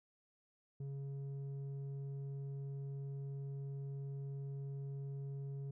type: tone with low-pass filter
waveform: square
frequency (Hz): 138.5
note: C#3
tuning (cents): -1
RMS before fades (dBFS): -44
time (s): 0.8-5.71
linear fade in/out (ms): 5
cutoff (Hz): 280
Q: 3
effects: none